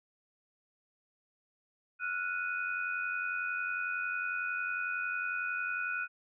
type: tone cluster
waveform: sine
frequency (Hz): 1377 / 1468 / 2490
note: F6 / F#6 / D#7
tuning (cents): -25 / -14 / +1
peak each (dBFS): -40 / -34 / -38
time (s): 1.99-6.08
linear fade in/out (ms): 50
effects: none

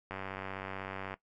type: click train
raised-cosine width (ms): 0.5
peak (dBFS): -24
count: 100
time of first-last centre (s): 0.11-1.14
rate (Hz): 96.1
effects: noise-tail reverb RT60 0.1 s tail -17 dB re dry

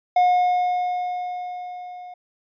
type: tone with level ramp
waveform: triangle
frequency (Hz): 721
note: F#5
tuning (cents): -45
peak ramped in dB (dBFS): -11 to -34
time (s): 0.16-2.14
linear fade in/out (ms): 5
effects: resampled to 11025 Hz

